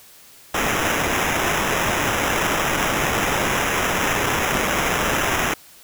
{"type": "noise with sample-and-hold", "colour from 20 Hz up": "blue", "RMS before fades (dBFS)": -21, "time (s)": [0.54, 5.54], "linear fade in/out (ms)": 5, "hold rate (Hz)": 4410, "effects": ["white hiss -47 dBFS RMS until 5.83 s"]}